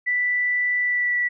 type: tone with pitch glide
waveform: sine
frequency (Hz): 1975.5 to 1955.1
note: B6 to B6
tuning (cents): 0 to -18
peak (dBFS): -19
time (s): 0.06-1.29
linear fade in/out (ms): 20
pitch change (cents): -18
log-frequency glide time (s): 0.8-1.18
effects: none